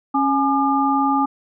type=tone cluster; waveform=sine; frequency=274 / 840 / 1204 Hz; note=C#4 / G#5 / D6; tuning=-20 / +19 / +43 cents; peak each=-19 / -19 / -21 dBFS; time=0.14-1.26 s; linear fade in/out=10 ms; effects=none